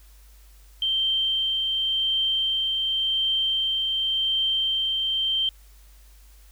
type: tone with tremolo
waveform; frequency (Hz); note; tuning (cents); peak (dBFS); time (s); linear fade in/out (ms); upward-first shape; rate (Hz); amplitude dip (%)
sine; 3136; G7; 0; -20; 0.82-5.49; 2; triangle; 0.9; 25
effects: added 50 Hz sine -48 dBFS peak until 6.51 s + white hiss -58 dBFS RMS until 6.51 s